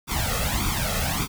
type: noise with flanger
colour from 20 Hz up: pink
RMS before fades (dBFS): -25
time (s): 0.07-1.28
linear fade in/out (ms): 50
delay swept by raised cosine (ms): 0.85 to 1.57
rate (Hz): 1.7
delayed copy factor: +0.8
effects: none